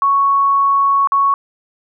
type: tone with dropouts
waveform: sine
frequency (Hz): 1110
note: C#6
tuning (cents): +2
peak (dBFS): -10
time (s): 0.02-1.34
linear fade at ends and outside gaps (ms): 1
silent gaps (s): 1.073-1.12
effects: none